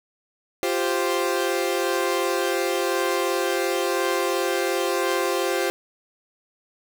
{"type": "chord", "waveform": "sawtooth", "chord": "F suspended second", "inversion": "none", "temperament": "equal", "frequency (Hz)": [349.2, 392, 523.3], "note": ["F4", "G4", "C5"], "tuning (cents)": [0, 0, 0], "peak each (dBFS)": -22, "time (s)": [0.63, 5.7], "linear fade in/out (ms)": 0, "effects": []}